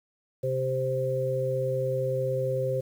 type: harmonic tone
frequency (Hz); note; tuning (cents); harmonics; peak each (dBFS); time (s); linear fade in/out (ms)
130.81; C3; 0; 1 / 3 / 4; -30 / -33 / -27; 0.43-2.81; 10
effects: 9-bit